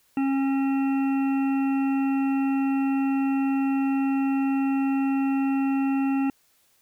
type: harmonic tone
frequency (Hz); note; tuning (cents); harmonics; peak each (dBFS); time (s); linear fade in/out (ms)
271.8; C#4; -34; 1 / 3 / 5 / 7 / 9 / 10; -21 / -33 / -40 / -45 / -49 / -40; 0.17-6.3; 2
effects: white hiss -64 dBFS RMS until 6.81 s